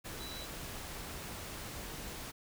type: tone in noise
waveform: sine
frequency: 3951 Hz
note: B7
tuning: in tune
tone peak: -46 dBFS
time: 0.19-0.46 s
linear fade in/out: 20 ms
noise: pink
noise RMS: -44 dBFS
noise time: 0.04-2.32 s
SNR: -5 dB
effects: none